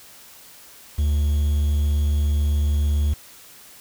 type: tone with quantisation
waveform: triangle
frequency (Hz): 73.5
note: D2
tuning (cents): +2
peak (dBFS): -15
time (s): 0.98-3.14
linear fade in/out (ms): 10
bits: 7
effects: white hiss -46 dBFS RMS until 3.8 s